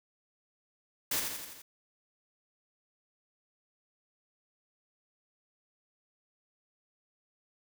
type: noise with echo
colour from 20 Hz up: white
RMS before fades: -31 dBFS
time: 1.11-1.2 s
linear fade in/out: 5 ms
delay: 84 ms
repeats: 5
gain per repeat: -4 dB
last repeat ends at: 1.62 s
effects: none